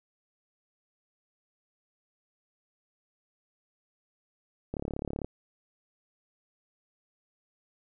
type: click train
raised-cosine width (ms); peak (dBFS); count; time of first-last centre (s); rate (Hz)
2; -20; 19; 4.74-5.246; 35.6
effects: none